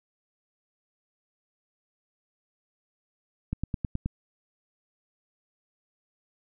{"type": "click train", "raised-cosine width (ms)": 5, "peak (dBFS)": -16, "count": 6, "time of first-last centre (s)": [3.53, 4.06], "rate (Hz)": 9.44, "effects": []}